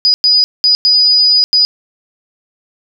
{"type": "tone bursts at uneven times", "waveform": "sine", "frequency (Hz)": 4946, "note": "D#8", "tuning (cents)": -11, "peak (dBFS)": -6, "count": 5, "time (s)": [[0.05, 0.14], [0.24, 0.44], [0.64, 0.75], [0.85, 1.44], [1.53, 1.65]], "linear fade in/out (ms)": 0, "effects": []}